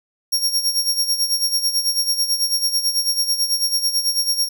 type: tone with tremolo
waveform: sawtooth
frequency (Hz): 5570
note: F8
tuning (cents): -5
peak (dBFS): -12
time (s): 0.32-4.49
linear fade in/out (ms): 10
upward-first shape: sine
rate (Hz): 9.1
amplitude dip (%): 70
effects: none